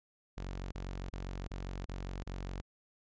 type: tone bursts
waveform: sawtooth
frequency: 46.25 Hz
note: F#1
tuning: in tune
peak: -35 dBFS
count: 6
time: 0.37-2.615 s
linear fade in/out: 10 ms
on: 350 ms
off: 29 ms
effects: resampled to 16000 Hz